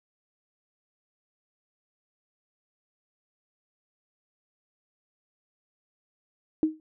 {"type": "tone with exponential decay", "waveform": "sine", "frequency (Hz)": 313.1, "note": "D#4", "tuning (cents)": 11, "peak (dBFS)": -16, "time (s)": [6.63, 6.8], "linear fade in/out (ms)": 1, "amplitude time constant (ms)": 35, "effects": []}